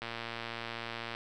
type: click train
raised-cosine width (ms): 0.3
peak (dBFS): -22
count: 132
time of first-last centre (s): 0.02-1.149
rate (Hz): 116
effects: none